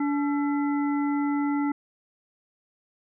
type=harmonic tone with a mistuned harmonic; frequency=287.6 Hz; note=D4; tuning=36 cents flat; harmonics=1 / 3 / 5 / 7; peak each=-23 / -33 / -37 / -40 dBFS; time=0-1.72 s; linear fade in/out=5 ms; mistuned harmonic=5; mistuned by=-110 cents; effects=none